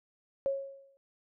sine tone with exponential decay, 548 Hz, C#5, 20 cents flat, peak -25 dBFS, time 0.46-0.97 s, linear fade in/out 0 ms, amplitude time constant 110 ms, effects none

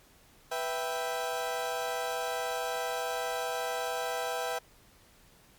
30% pulse chord, E minor, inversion second, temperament equal, 493.9 / 659.3 / 784 Hz, B4 / E5 / G5, 0 / 0 / 0 cents, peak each -33 dBFS, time 0.51-4.59 s, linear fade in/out 10 ms, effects pink hiss -60 dBFS RMS until 5.58 s + MP3 96 kbps

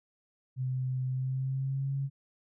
sine tone with pitch glide, 129 to 137.46 Hz, C3 to C#3, -24 to -14 cents, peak -29 dBFS, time 0.56-2.1 s, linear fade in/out 50 ms, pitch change +110 cents, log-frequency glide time 1.1-1.94 s, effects none

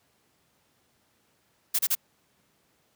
blue noise bursts, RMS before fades -24 dBFS, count 3, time 1.74-1.952 s, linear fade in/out 10 ms, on 50 ms, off 31 ms, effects pink hiss -68 dBFS RMS until 2.95 s + high-pass 100 Hz 12 dB/octave

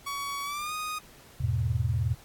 sawtooth tone with pitch glide, 1125 to 1241.1 Hz, C#6 to D#6, +25 to -5 cents, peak -28 dBFS, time 0.06-0.99 s, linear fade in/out 10 ms, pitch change +170 cents, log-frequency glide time 0.43-0.73 s
sine chord, E major, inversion none, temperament equal with one note detuned, 81.6 / 103.83 / 123.47 Hz, E2 / G#2 / B2, -17 / 0 / 0 cents, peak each -30 / -29 / -28 dBFS, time 1.4-2.15 s, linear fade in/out 10 ms
effects pink hiss -54 dBFS RMS until 2.24 s + AAC 64 kbps

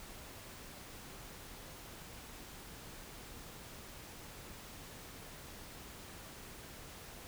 silence, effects pink hiss -51 dBFS RMS until 7.27 s

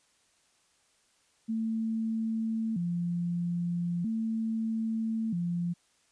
sine tone with vibrato, 196.7 Hz, G3, 6 cents sharp, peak -28 dBFS, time 1.48-5.74 s, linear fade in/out 20 ms, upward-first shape square, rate 0.39 Hz, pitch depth 220 cents each way, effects white hiss -68 dBFS RMS until 6.11 s + resampled to 22050 Hz

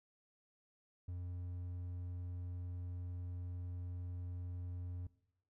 triangle tone, 88.9 Hz, F2, 31 cents sharp, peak -39 dBFS, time 1.08-5.07 s, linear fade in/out 5 ms, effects noise-tail reverb RT60 0.8 s tail -19 dB re dry

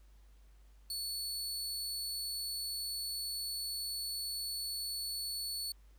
sawtooth tone, 4431 Hz, C#8, 2 cents flat, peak -34 dBFS, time 0.9-5.72 s, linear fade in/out 2 ms, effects added 50 Hz sine -57 dBFS peak until 5.98 s + pink hiss -72 dBFS RMS until 5.98 s

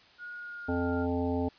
sine tone with pitch glide, 1441 to 1401.6 Hz, F#6 to F6, -46 to +6 cents, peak -39 dBFS, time 0.18-1.07 s, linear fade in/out 50 ms, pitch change -48 cents, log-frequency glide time 0.34-0.92 s
harmonic tone, 87.31 Hz, F2, in tune, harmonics 1 / 3 / 5 / 7 / 9 / 10, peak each -34 / -30 / -34 / -38 / -39 / -43 dBFS, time 0.68-1.49 s, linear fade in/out 10 ms
effects white hiss -58 dBFS RMS until 1.58 s + resampled to 11025 Hz

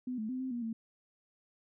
sine tone with pitch steps, 251.7 / 217.1 / 256.1 / 260.5 / 239.3 / 225.7 Hz, B3 / A3 / C4 / C4 / A#3 / A3, +33 / -23 / -37 / -7 / +46 / +44 cents, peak -34 dBFS, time 0.07-0.73 s, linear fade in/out 5 ms, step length 110 ms, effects none

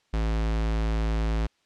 square tone, 54.7 Hz, A1, 9 cents flat, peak -24 dBFS, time 0.13-1.47 s, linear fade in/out 10 ms, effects white hiss -68 dBFS RMS until 1.65 s + low-pass 5000 Hz 12 dB/octave

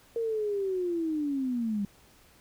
sine linear sweep, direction down, 466.2 to 196.3 Hz, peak -27 dBFS, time 0.16-1.85 s, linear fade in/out 2 ms, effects pink hiss -59 dBFS RMS until 2.4 s

